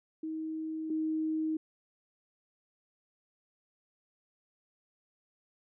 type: tone pair in turn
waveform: sine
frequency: 316.6 / 314.8 Hz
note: D#4 / D#4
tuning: +30 / +20 cents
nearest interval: unison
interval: 10 cents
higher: first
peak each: -34 / -29 dBFS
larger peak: second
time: 0.23-0.9 / 0.9-1.57 s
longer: neither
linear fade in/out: 5 ms
effects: none